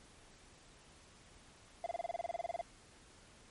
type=tone bursts; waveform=triangle; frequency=686 Hz; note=F5; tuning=31 cents flat; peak=-33 dBFS; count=16; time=1.84-2.612 s; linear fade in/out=2 ms; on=22 ms; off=28 ms; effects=pink hiss -61 dBFS RMS until 3.5 s + MP3 48 kbps